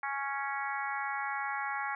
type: harmonic tone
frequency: 277.2 Hz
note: C#4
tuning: in tune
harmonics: 3 / 4 / 5 / 6 / 7 / 8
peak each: -37 / -39 / -40 / -40 / -41 / -43 dBFS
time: 0.03-1.95 s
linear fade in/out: 2 ms
effects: none